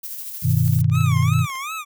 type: noise with tremolo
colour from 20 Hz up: violet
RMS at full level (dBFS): -31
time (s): 0.03-0.82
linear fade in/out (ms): 10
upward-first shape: square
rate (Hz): 13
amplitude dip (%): 30
type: chord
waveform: sine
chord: G augmented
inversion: none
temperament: equal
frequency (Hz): 98 / 123.47 / 155.56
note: G2 / B2 / D#3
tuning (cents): 0 / 0 / 0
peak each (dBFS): -20 / -18 / -19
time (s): 0.42-1.47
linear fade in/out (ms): 50
type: click train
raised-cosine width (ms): 0.2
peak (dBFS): -26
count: 17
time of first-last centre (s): 0.68-1.554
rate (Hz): 18.3
type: tone with vibrato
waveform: 25% pulse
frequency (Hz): 1172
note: D6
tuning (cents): -4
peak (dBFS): -23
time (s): 0.91-1.85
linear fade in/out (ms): 50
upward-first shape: sine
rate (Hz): 2.7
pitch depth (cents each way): 190
effects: none